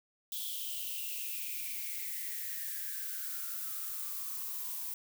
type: noise with high-pass filter sweep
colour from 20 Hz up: violet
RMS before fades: -39 dBFS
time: 0.32-4.94 s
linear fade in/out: 2 ms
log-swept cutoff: 3400 to 920 Hz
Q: 8.5
effects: none